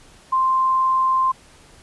sine tone, 1046.5 Hz, C6, in tune, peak -15 dBFS, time 0.32-1.32 s, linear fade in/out 10 ms, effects pink hiss -49 dBFS RMS until 1.82 s + resampled to 24000 Hz

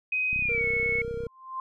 sine tone with pitch glide, 2514 to 2201 Hz, D#7 to C#7, +17 to -13 cents, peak -24 dBFS, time 0.12-1.02 s, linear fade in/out 5 ms, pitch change -230 cents, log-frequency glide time 0.4-0.65 s
click train, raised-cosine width 5 ms, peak -27 dBFS, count 31, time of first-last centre 0.33-1.268 s, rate 32 Hz
triangle tone with vibrato, 466.2 Hz, A#4, in tune, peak -29 dBFS, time 0.49-1.27 s, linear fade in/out 5 ms, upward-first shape sine, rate 8.6 Hz, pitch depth 16 cents each way
sine tone with exponential growth, 1046.5 Hz, C6, in tune, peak -28 dBFS, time 1.19-1.6 s, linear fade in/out 2 ms, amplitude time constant 87 ms
effects none

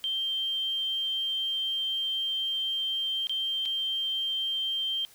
sine tone with dropouts, 3152 Hz, G7, 9 cents sharp, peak -27 dBFS, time 0.04-5.05 s, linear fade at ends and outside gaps 0 ms, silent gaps 3.27-3.295 / 3.654-3.658 s, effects white hiss -56 dBFS RMS until 5.14 s

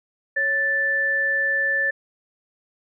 sine tone pair together, 552.4 / 1760 Hz, C#5 / A6, -6 / 0 cents, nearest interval octave + minor sixth, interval 2006 cents, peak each -30 / -19 dBFS, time 0.36-1.91 s, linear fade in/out 10 ms, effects none

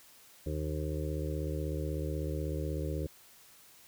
harmonic tone, 76.2 Hz, D#2, 36 cents flat, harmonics 1 / 2 / 4 / 5 / 6 / 7, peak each -35 / -38 / -41 / -42 / -43 / -43 dBFS, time 0.46-3.07 s, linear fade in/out 5 ms, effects white hiss -58 dBFS RMS until 3.87 s

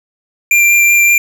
square tone with vibrato, 2375 Hz, D7, 19 cents sharp, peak -7 dBFS, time 0.51-1.18 s, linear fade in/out 2 ms, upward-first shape sine, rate 5.3 Hz, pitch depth 9 cents each way, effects none

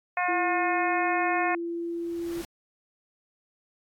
harmonic tone, 358.6 Hz, F4, 46 cents sharp, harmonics 2 / 3 / 4 / 5 / 6 / 7, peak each -27 / -31 / -35 / -31 / -34 / -35 dBFS, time 0.17-1.55 s, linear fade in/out 2 ms
sine tone, 339.5 Hz, F4, 49 cents flat, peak -29 dBFS, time 0.28-2.42 s, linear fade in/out 10 ms
pink noise with exponential growth, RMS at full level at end -39 dBFS, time 1.66-2.45 s, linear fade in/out 1 ms, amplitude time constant 170 ms
effects AAC 64 kbps

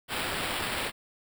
violet noise with sample-and-hold, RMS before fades -32 dBFS, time 0.08-0.92 s, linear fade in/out 50 ms, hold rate 6300 Hz, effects none

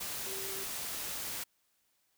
sine tone in noise, 388.1 Hz, G4, 17 cents flat, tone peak -44 dBFS, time 0.26-0.64 s, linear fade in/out 10 ms, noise white, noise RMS -39 dBFS, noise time 0-1.44 s, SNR -8 dB, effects white hiss -75 dBFS RMS until 2.17 s

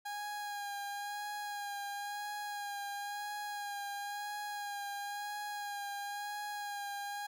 30% pulse tone with vibrato, 818 Hz, G#5, 26 cents flat, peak -36 dBFS, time 0.05-7.27 s, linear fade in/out 10 ms, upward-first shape sine, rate 0.98 Hz, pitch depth 24 cents each way, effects none

